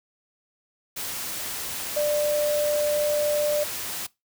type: tone in noise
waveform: sine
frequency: 593 Hz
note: D5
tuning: 17 cents sharp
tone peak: -21 dBFS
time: 1.96-3.64 s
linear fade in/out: 10 ms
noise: white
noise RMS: -32 dBFS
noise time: 0.96-4.07 s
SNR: +8 dB
effects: noise-tail reverb RT60 0.2 s tail -21 dB re dry